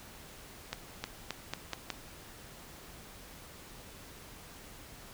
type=accelerating click train; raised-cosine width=0.2 ms; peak=-17 dBFS; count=6; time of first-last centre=0.73-1.903 s; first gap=310 ms; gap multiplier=0.86; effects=pink hiss -51 dBFS RMS until 5.13 s